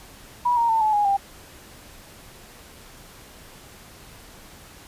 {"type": "tone with pitch steps", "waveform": "sine", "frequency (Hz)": [972, 933.5, 896.5, 861, 826.8, 794.1], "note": ["B5", "A#5", "A5", "A5", "G#5", "G5"], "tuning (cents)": [-28, 2, 32, -38, -8, 22], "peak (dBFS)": -17, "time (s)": [0.45, 1.17], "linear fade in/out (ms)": 10, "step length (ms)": 120, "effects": ["pink hiss -46 dBFS RMS until 4.87 s", "resampled to 32000 Hz"]}